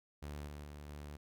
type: tone with level steps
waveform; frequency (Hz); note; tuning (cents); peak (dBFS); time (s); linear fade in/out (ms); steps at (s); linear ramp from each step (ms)
sawtooth; 73.42; D2; 0; -39 / -42 / -44 / -42; 0.22-1.17; 10; 0.47 / 0.64 / 0.88; 5
effects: none